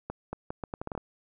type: accelerating click train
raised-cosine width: 1 ms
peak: -20 dBFS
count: 10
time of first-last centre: 0.1-0.977 s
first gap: 230 ms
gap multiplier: 0.76
effects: none